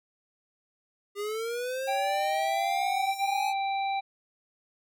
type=linear sweep; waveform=square; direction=up; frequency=401.1 to 855 Hz; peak=-31 dBFS; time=1.15-3.54 s; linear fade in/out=50 ms
type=harmonic tone; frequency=784 Hz; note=G5; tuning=in tune; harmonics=1 / 3 / 5; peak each=-27 / -37 / -41 dBFS; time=1.87-4.01 s; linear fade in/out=20 ms
effects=none